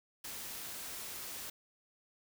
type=noise; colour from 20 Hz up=white; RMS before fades=-44 dBFS; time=0.24-1.5 s; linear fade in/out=5 ms; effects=none